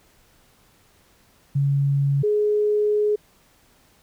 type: tone pair in turn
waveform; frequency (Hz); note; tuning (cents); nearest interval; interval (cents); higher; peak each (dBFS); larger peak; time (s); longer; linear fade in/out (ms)
sine; 140 / 419.5; C#3 / G#4; +18 / +17; octave + perfect fifth; 1899; second; -17; neither; 1.55-2.23 / 2.23-3.16; second; 10
effects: pink hiss -58 dBFS RMS until 4.02 s